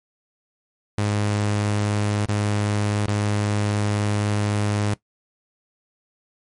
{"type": "tone with dropouts", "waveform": "sawtooth", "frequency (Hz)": 103.83, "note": "G#2", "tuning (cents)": 0, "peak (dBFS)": -16, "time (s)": [0.98, 4.94], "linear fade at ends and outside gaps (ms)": 0, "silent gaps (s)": [[2.255, 2.287], [3.06, 3.08]], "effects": ["noise-tail reverb RT60 0.1 s tail -18 dB re dry", "MP3 48 kbps"]}